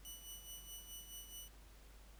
10% pulse tone with tremolo, 2960 Hz, F#7, in tune, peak -40 dBFS, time 0.05-1.48 s, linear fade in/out 0 ms, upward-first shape sine, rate 4.7 Hz, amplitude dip 65%, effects added 50 Hz sine -58 dBFS peak until 2.19 s + pink hiss -65 dBFS RMS until 2.19 s

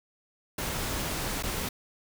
pink noise with dropouts, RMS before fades -32 dBFS, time 0.58-1.69 s, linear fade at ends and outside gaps 5 ms, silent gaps 1.426-1.434 s, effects none

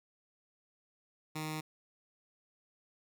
10% pulse tone with notch filter, 155.56 Hz, D#3, in tune, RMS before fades -39 dBFS, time 1.35-1.61 s, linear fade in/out 10 ms, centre 560 Hz, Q 1.1, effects none

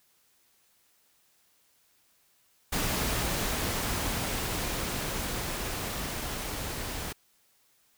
pink noise with level ramp, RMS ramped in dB -29 to -36 dBFS, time 2.72-7.13 s, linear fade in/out 10 ms, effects white hiss -67 dBFS RMS until 7.97 s

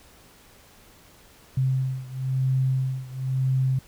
sine beating tone pair, 130.9 / 131.89 Hz, C3 / C3, +1 / +14 cents, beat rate 0.99 Hz, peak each -24 / -26 dBFS, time 1.57-3.79 s, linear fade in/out 5 ms, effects pink hiss -53 dBFS RMS until 3.87 s

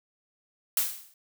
blue noise with exponential decay, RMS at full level -22 dBFS, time 0.77-1.14 s, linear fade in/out 2 ms, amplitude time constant 80 ms, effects none

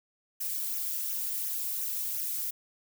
violet noise with flanger, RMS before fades -33 dBFS, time 0.4-2.51 s, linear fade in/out 10 ms, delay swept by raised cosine 0.22 to 2.52 ms, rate 2.8 Hz, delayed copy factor -0.7, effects none

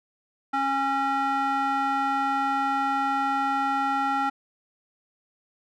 square tone with band-pass filter, 273.3 Hz, C#4, 24 cents flat, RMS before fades -25 dBFS, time 0.53-4.3 s, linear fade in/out 10 ms, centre 1100 Hz, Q 7.7, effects none

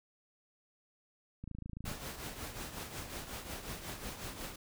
click train, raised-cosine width 5 ms, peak -31 dBFS, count 14, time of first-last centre 1.44-1.916 s, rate 27.3 Hz
pink noise with tremolo, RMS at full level -41 dBFS, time 1.85-4.56 s, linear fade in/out 5 ms, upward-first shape triangle, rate 5.5 Hz, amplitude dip 65%
effects none

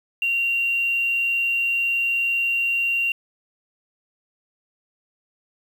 sine tone with quantisation, 2761 Hz, F7, 20 cents flat, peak -19 dBFS, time 0.22-3.12 s, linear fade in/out 2 ms, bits 7, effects none

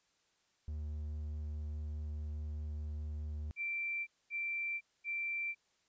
triangle tone, 75.4 Hz, D2, 46 cents sharp, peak -36 dBFS, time 0.68-3.51 s, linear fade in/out 0 ms
sine tone bursts, 2349 Hz, D7, in tune, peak -35 dBFS, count 3, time 3.56-5.55 s, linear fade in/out 50 ms, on 510 ms, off 230 ms
effects white hiss -75 dBFS RMS until 5.88 s + resampled to 16000 Hz

